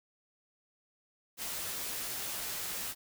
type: noise with comb filter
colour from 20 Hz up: white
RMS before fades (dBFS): -38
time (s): 1.37-2.95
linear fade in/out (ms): 50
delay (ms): 14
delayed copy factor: -0.55
effects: none